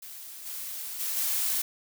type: noise with level steps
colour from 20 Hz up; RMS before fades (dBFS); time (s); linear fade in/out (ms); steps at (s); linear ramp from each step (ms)
blue; -43 / -37 / -31 / -28; 0.02-1.62; 5; 0.45 / 0.99 / 1.16; 20
effects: none